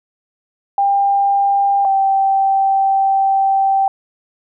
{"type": "tone pair in turn", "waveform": "sine", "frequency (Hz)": [797, 779.2], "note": ["G5", "G5"], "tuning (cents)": [28, -11], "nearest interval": "unison", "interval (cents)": 39, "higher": "first", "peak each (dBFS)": -11, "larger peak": "neither", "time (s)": [[0.78, 1.85], [1.85, 3.88]], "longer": "second", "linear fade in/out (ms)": 2, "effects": []}